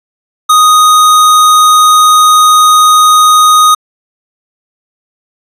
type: tone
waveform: square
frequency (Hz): 1244.5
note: D#6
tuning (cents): 0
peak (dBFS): -3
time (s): 0.49-3.75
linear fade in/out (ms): 10
effects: resampled to 32000 Hz